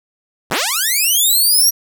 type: linear sweep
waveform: 5% pulse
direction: up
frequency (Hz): 52.9 to 5790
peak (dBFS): -4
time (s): 0.5-1.71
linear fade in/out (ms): 20
effects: none